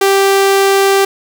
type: tone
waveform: sawtooth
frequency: 392 Hz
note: G4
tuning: in tune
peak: -4 dBFS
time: 0.01-1.05 s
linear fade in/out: 5 ms
effects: none